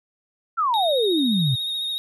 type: exponential sweep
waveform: sine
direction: down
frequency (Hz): 1398 to 118.4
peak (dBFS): -18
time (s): 0.57-1.56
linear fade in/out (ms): 20
type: tone with vibrato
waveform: triangle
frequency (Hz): 3729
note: A#7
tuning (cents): 0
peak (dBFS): -23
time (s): 0.74-1.98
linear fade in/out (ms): 0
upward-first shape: triangle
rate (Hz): 14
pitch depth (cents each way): 35
effects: none